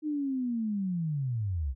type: linear sweep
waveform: sine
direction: down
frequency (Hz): 310 to 59.7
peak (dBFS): -28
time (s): 0.02-1.75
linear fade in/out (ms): 50
effects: none